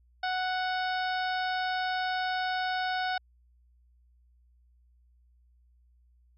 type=harmonic tone; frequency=740 Hz; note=F#5; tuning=in tune; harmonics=1 / 2 / 3 / 4 / 5 / 6 / 7; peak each=-30 / -33 / -42 / -44 / -41 / -45 / -45 dBFS; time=0.23-3.18 s; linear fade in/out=5 ms; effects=added 60 Hz sine -60 dBFS peak until 6.37 s